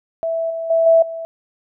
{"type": "tone with level steps", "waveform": "sine", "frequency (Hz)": 658, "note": "E5", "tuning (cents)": -3, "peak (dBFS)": [-18, -22, -12, -8, -25], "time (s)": [0.23, 1.25], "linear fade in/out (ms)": 0, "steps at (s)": [0.5, 0.7, 0.86, 1.02], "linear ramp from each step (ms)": 5, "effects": []}